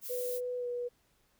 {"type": "noise", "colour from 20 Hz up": "violet", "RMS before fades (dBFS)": -41, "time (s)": [0.01, 0.41], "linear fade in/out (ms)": 50}
{"type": "tone with pitch glide", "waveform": "sine", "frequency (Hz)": [495.3, 486.2], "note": ["B4", "B4"], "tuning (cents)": [5, -27], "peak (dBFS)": -33, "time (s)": [0.09, 0.89], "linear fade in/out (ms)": 20, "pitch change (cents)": -32, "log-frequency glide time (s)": [0.57, 0.67]}
{"effects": ["pink hiss -71 dBFS RMS until 1.39 s"]}